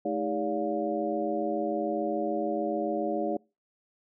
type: tone cluster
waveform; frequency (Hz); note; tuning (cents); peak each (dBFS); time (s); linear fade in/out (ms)
sine; 216.6 / 317.7 / 404.6 / 572 / 707; A3 / D#4 / G#4 / D5 / F5; -27 / +36 / -45 / -46 / +21; -35 / -32 / -34 / -32 / -34; 0.05-3.37; 5
effects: noise-tail reverb RT60 0.3 s tail -26 dB re dry